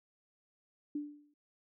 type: tone with exponential decay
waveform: sine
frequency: 293.7 Hz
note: D4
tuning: in tune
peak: -32 dBFS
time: 0.95-1.34 s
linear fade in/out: 5 ms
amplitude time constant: 84 ms
effects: none